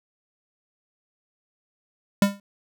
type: tone with exponential decay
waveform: square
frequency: 200.4 Hz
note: G3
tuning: 38 cents sharp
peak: -12 dBFS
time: 2.22-2.4 s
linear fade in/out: 2 ms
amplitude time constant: 38 ms
effects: none